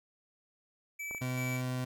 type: tone with tremolo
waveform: square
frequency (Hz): 2306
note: D7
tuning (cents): -32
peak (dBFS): -38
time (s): 0.99-1.62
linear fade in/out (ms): 10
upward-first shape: square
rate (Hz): 2.6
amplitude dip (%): 55
type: clicks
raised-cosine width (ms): 1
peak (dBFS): -32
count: 2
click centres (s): 1.111 / 1.148
type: tone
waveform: 30% pulse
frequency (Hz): 127.1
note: C3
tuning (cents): -50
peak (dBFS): -30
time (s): 1.21-1.85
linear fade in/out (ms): 10
effects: none

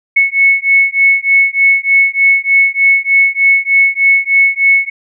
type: beating tone pair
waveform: sine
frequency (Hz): 2201 / 2204.3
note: C#7 / C#7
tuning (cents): -13 / -10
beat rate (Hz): 3.3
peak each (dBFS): -10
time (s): 0.16-4.9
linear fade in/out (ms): 10
effects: none

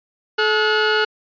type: tone pair together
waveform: sawtooth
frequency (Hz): 431.3 / 1449.4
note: A4 / F#6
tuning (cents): -35 / -36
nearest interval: octave + major sixth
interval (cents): 2099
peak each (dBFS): -14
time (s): 0.38-1.05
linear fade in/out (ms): 10
effects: resampled to 11025 Hz

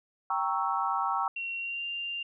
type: chord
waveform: sine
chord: G diminished seventh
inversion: none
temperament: equal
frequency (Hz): 784 / 932.3 / 1108.7 / 1318.5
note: G5 / Bb5 / Db6 / Fb6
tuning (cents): 0 / 0 / 0 / 0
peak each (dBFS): -32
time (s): 0.3-1.28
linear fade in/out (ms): 2
type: tone with pitch glide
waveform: sine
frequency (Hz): 2737 to 2788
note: F7 to F7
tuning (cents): -36 to -4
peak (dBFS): -32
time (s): 1.36-2.23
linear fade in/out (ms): 5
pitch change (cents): +32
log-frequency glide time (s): 1.56-1.85
effects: none

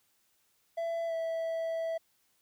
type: tone with pitch glide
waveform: triangle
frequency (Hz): 668 to 656.1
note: E5 to E5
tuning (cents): +23 to -8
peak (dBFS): -29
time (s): 0.77-1.98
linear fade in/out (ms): 10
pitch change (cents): -31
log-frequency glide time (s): 1.07-1.13
effects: white hiss -72 dBFS RMS until 2.41 s

